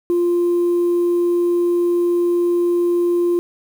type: tone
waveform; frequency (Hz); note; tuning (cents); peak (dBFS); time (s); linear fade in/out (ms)
sine; 348.5; F4; -4; -12; 0.1-3.39; 0
effects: tanh soft clip ceiling -12 dBFS + 7-bit